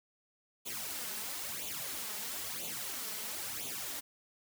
white noise with flanger, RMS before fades -40 dBFS, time 0.65-4.01 s, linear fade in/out 20 ms, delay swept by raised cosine 0.28 to 4.78 ms, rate 1 Hz, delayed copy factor +0.75, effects high-pass 80 Hz 12 dB/octave

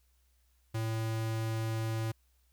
square tone, 111.9 Hz, A2, 30 cents sharp, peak -32 dBFS, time 0.74-2.12 s, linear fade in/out 10 ms, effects added 62 Hz sine -67 dBFS peak until 2.52 s + white hiss -75 dBFS RMS until 2.52 s

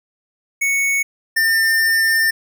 square tone pair in turn, 2217 / 1801.2 Hz, C#7 / A6, 0 / +40 cents, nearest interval major third, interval 360 cents, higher first, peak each -16 / -14 dBFS, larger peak second, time 0.61-1.03 / 1.36-2.31 s, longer second, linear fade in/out 10 ms, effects none

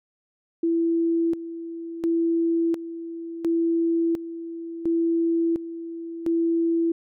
sine tone with tremolo, 333.1 Hz, E4, 18 cents sharp, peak -19 dBFS, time 0.63-6.92 s, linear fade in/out 5 ms, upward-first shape square, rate 0.71 Hz, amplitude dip 75%, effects none

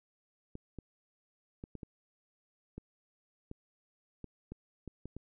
clicks, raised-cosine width 3 ms, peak -30 dBFS, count 12, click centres 0.554 / 0.787 / 1.639 / 1.753 / 1.832 / 2.78 / 3.514 / 4.243 / 4.52 / 4.877 / 5.056 / 5.166 s, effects none

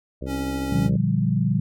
harmonic tone, 65.8 Hz, C2, 10 cents sharp, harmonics 1 / 2 / 3 / 4 / 5 / 6 / 7 / 8 / 9, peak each -32 / -35 / -37 / -38 / -39 / -40 / -40 / -41 / -42 dBFS, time 0.21-0.97 s, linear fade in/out 10 ms
square tone with vibrato, 277.2 Hz, C#4, in tune, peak -27 dBFS, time 0.26-0.9 s, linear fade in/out 50 ms, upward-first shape sine, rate 14 Hz, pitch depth 11 cents each way
sine chord, G minor seventh, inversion first, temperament equal with one note detuned, 118.3 / 146.83 / 174.61 / 196 Hz, Bb2 / D3 / F3 / G3, +26 / 0 / 0 / 0 cents, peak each -24 dBFS, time 0.72-1.6 s, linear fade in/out 5 ms
effects none

